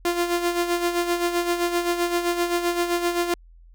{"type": "tone with tremolo", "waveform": "sawtooth", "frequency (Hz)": 347.3, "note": "F4", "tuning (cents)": -10, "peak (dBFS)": -15, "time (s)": [0.05, 3.34], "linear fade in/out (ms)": 2, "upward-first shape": "sine", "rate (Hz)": 7.7, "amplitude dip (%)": 60, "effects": ["added 42 Hz sine -46 dBFS peak until 3.74 s"]}